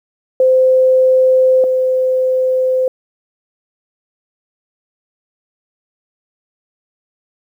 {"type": "tone pair in turn", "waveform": "sine", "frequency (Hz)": [517, 515.2], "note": ["C5", "C5"], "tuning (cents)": [-21, -27], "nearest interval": "unison", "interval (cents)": 6, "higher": "first", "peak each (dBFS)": [-7, -11], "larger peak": "first", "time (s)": [[0.4, 1.64], [1.64, 2.88]], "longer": "neither", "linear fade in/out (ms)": 2, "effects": ["8-bit"]}